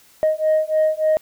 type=beating tone pair; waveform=sine; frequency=622.3 / 625.7 Hz; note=D#5 / D#5; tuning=0 / +10 cents; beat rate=3.4 Hz; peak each=-17 dBFS; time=0.23-1.17 s; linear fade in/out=0 ms; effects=tanh soft clip ceiling -11 dBFS + white hiss -52 dBFS RMS until 1.21 s